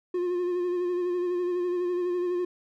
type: tone with vibrato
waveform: triangle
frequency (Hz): 355.9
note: F4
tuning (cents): +33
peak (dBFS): -23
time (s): 0.14-2.45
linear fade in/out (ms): 5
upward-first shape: sine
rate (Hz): 12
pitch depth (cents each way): 32
effects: none